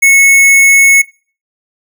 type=tone; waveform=square; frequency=2198 Hz; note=C#7; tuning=15 cents flat; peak=-4 dBFS; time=0.02-1.02 s; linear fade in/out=10 ms; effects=noise-tail reverb RT60 0.4 s tail -22 dB re dry